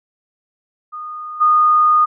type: tone with level steps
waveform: sine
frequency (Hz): 1229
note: D#6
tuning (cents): -22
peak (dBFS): -26 / -9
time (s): 0.92-2.06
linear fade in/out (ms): 20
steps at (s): 1.4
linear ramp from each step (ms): 20
effects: none